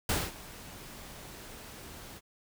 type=noise with ADSR envelope; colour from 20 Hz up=pink; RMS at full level=-28 dBFS; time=0.09-2.21 s; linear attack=3 ms; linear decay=220 ms; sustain=-19 dB; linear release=47 ms; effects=none